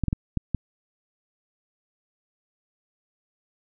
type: clicks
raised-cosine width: 5 ms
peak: -11 dBFS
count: 5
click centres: 0.037 / 0.083 / 0.129 / 0.373 / 0.547 s
effects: none